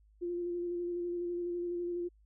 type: tone with vibrato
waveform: sine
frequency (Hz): 349.2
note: F4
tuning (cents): 0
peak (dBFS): -33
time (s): 0.21-2.09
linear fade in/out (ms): 20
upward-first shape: square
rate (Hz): 12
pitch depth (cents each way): 15
effects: added 52 Hz sine -61 dBFS peak until 2.25 s